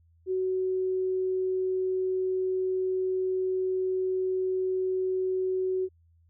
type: tone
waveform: sine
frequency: 373.5 Hz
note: F#4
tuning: 16 cents sharp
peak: -25 dBFS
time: 0.26-5.89 s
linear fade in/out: 50 ms
effects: added 83 Hz sine -59 dBFS peak until 6.29 s